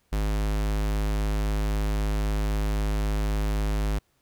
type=tone; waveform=square; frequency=51.9 Hz; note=G#1; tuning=in tune; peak=-24 dBFS; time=0.12-3.99 s; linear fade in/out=10 ms; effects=pink hiss -69 dBFS RMS until 4.21 s